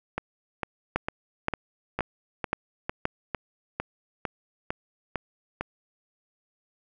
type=two click trains; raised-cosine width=0.5 ms; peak=-9 / -13 dBFS; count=5 / 13; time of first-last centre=0.96-3.054 / 0.18-5.61 s; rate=1.91 / 2.21 Hz; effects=none